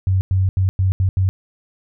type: tone bursts at uneven times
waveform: sine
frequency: 94.5 Hz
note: F#2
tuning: 37 cents sharp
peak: -13 dBFS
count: 6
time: 0.07-0.21 / 0.31-0.49 / 0.57-0.69 / 0.79-0.92 / 1-1.09 / 1.17-1.29 s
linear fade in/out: 0 ms
effects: none